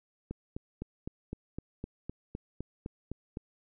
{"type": "click train", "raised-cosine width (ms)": 3, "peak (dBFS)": -24, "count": 13, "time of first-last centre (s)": [0.31, 3.371], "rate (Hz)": 3.92, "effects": []}